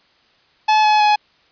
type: tone with pitch steps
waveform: 45% pulse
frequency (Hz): 860 / 850.1 / 840.4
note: A5 / G#5 / G#5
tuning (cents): -40 / +40 / +20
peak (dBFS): -11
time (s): 0.68-1.16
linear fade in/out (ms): 10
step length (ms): 160
effects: white hiss -56 dBFS RMS until 1.51 s + resampled to 11025 Hz